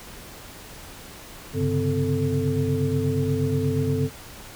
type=tone cluster; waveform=sine; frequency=98.7 / 136.2 / 144.6 / 256.1 / 440.7 Hz; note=G2 / C#3 / D3 / C4 / A4; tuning=+12 / -30 / -27 / -37 / +3 cents; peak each=-27 dBFS; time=1.53-4.1 s; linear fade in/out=50 ms; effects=pink hiss -42 dBFS RMS until 4.55 s